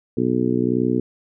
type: harmonic tone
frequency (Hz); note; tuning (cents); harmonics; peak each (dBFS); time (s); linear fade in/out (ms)
61.74; B1; 0; 2 / 3 / 4 / 5 / 6 / 7; -27 / -27 / -21 / -24 / -24 / -26; 0.17-1; 5
effects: none